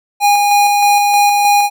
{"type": "tone with tremolo", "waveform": "square", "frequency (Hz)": 818, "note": "G#5", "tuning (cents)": -26, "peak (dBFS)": -8, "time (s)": [0.2, 1.7], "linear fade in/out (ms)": 50, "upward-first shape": "square", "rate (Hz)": 3.2, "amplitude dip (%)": 25, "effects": []}